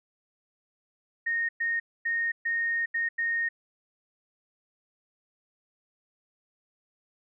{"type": "tone bursts at uneven times", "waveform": "sine", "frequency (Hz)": 1851, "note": "A#6", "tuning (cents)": -13, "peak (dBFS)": -25, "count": 6, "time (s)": [[1.26, 1.49], [1.6, 1.8], [2.05, 2.32], [2.45, 2.86], [2.94, 3.09], [3.18, 3.49]], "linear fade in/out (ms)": 10, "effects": []}